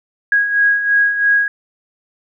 sine beating tone pair, 1646 / 1649 Hz, G#6 / G#6, -16 / -13 cents, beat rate 3 Hz, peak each -19 / -12 dBFS, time 0.32-1.48 s, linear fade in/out 2 ms, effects none

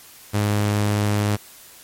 sawtooth tone, 103.83 Hz, G#2, in tune, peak -14 dBFS, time 0.33-1.37 s, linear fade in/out 20 ms, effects white hiss -45 dBFS RMS until 1.83 s + MP3 64 kbps

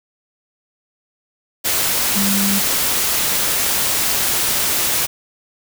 sine tone in noise, 198.6 Hz, G3, 23 cents sharp, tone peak -18 dBFS, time 2.15-2.6 s, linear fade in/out 20 ms, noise white, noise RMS -18 dBFS, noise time 1.64-5.07 s, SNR -3 dB, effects none

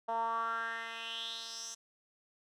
10% pulse tone with band-pass filter sweep, 228.2 Hz, A#3, 37 cents flat, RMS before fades -38 dBFS, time 0.08-1.75 s, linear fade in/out 10 ms, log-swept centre 780 to 6600 Hz, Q 5, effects none

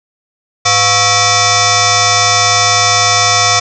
sine tone with frequency modulation, 2319 Hz, D7, 22 cents flat, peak -7 dBFS, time 0.65-3.6 s, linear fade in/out 10 ms, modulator 606 Hz, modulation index 6.9, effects none

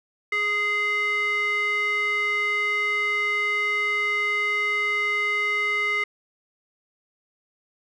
square tone with band-pass filter, 415.3 Hz, G#4, in tune, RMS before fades -24 dBFS, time 0.32-6.04 s, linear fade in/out 5 ms, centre 1900 Hz, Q 9.6, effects none

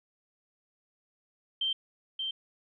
sine tone with echo, 3136 Hz, G7, in tune, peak -27 dBFS, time 1.61-1.73 s, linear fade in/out 5 ms, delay 580 ms, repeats 1, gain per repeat -4 dB, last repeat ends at 2.31 s, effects none

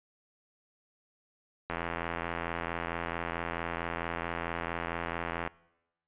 click train, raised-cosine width 0.5 ms, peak -18 dBFS, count 320, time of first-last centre 1.7-5.475 s, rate 84.5 Hz, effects noise-tail reverb RT60 0.9 s tail -22 dB re dry + resampled to 8000 Hz

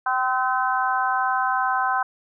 harmonic tone with a mistuned harmonic, 257.3 Hz, C4, 29 cents flat, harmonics 3 / 4 / 5 / 6, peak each -24 / -24 / -27 / -26 dBFS, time 0.06-2.03 s, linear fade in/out 5 ms, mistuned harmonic 6, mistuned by -18 cents, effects none

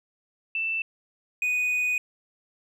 sine / triangle tone pair in turn, 2660 / 2483 Hz, E7 / D#7, +15 / -4 cents, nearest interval minor second, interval 119 cents, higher first, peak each -25 / -21 dBFS, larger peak second, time 0.55-0.82 / 1.42-1.98 s, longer second, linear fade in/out 2 ms, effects none

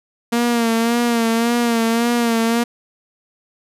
sawtooth tone with vibrato, 233 Hz, A#3, 1 cent flat, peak -11 dBFS, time 0.32-2.64 s, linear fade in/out 10 ms, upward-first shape sine, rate 1.8 Hz, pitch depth 47 cents each way, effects resampled to 32000 Hz

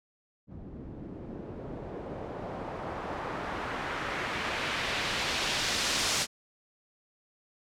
white noise with low-pass filter sweep, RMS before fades -34 dBFS, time 0.47-6.27 s, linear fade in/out 50 ms, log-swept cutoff 200 to 6500 Hz, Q 1, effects none

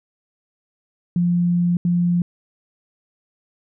sine tone bursts at uneven times, 174.61 Hz, F3, in tune, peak -15 dBFS, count 2, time 1.16-1.77 / 1.85-2.22 s, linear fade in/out 2 ms, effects none

